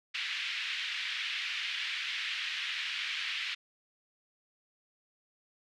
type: band-pass noise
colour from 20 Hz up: white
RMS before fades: -36 dBFS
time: 0.14-3.55 s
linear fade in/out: 10 ms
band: 1800 to 3400 Hz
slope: 24 dB/octave
effects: none